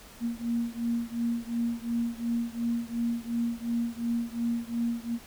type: beating tone pair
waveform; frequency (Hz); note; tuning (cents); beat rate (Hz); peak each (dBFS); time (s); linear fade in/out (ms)
sine; 233.1 / 235.9; A#3 / A#3; 0 / +21; 2.8; -30 / -31; 0.2-5.19; 50
effects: pink hiss -50 dBFS RMS until 5.26 s